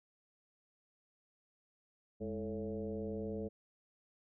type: tone with frequency modulation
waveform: sine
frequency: 323.7 Hz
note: E4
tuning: 31 cents flat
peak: -37 dBFS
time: 2.2-3.49 s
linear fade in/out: 20 ms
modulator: 116 Hz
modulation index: 1.9
effects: none